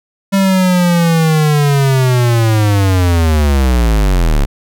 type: linear sweep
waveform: square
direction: down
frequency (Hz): 197.2 to 33.15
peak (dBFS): -9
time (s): 0.32-4.46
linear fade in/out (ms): 20
effects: none